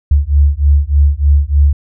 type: beating tone pair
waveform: sine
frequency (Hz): 70.3 / 73.6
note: C#2 / D2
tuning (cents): +25 / +4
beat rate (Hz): 3.3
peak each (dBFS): -10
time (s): 0.11-1.73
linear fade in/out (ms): 5
effects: none